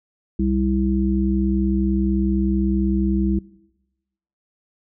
harmonic tone, 65.41 Hz, C2, in tune, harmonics 1 / 3 / 5, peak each -22 / -20 / -23 dBFS, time 0.39-3.39 s, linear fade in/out 5 ms, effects noise-tail reverb RT60 1.0 s tail -22 dB re dry

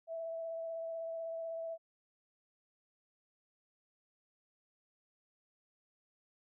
sine tone with vibrato, 658 Hz, E5, 3 cents flat, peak -38 dBFS, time 0.07-1.78 s, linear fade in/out 50 ms, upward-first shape triangle, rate 16 Hz, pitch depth 16 cents each way, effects none

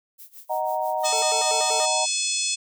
violet noise with tremolo, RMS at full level -42 dBFS, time 0.18-1.21 s, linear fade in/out 20 ms, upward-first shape sine, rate 6.1 Hz, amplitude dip 90%
sine chord, D# minor, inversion none, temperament just, 622.3 / 746.7 / 933.4 Hz, D#5 / F#5 / A#5, 0 / +16 / +2 cents, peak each -27 dBFS, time 0.49-2.06 s, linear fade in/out 20 ms
25% pulse tone with vibrato, 523.3 Hz, C5, in tune, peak -26 dBFS, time 1.03-1.86 s, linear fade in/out 10 ms, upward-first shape square, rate 5.2 Hz, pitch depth 280 cents each way
harmonic tone, 857 Hz, A5, 46 cents flat, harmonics 3 / 4 / 5 / 6 / 7 / 8 / 9 / 10, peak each -31 / -31 / -31 / -31 / -31 / -31 / -31 / -31 dBFS, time 1.04-2.56 s, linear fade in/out 20 ms
effects none

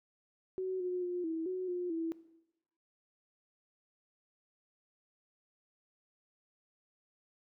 sine tone with pitch steps, 374.1 / 361.6 / 355.7 / 324.4 / 369.5 / 356.3 / 327.9 Hz, F#4 / F#4 / F4 / E4 / F#4 / F4 / E4, +19 / -40 / +32 / -28 / -2 / +35 / -9 cents, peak -33 dBFS, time 0.58-2.12 s, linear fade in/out 0 ms, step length 220 ms, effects noise-tail reverb RT60 0.9 s tail -18 dB re dry

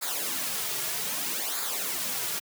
white noise with flanger, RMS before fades -31 dBFS, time 0.01-2.4 s, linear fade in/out 20 ms, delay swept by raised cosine 0.34 to 3.94 ms, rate 0.63 Hz, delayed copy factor -0.7, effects high-pass 150 Hz 12 dB/octave

